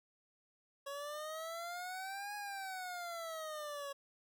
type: exponential two-way sweep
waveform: 25% pulse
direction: up then down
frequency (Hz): 554.4 to 830.6 to 554.4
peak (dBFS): -38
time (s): 0.86-3.93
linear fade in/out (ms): 10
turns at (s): 2.35
effects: none